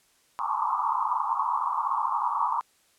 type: band-pass noise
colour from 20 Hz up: pink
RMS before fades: -27 dBFS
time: 0.39-2.61 s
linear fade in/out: 0 ms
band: 850 to 1200 Hz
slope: 96 dB/octave
effects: white hiss -64 dBFS RMS until 2.98 s + low-pass 11000 Hz 12 dB/octave